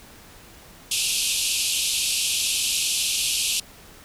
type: band-pass noise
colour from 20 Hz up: pink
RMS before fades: -24 dBFS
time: 0.91-3.6 s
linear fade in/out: 5 ms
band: 2500 to 12000 Hz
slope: 96 dB/octave
effects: pink hiss -47 dBFS RMS until 4.04 s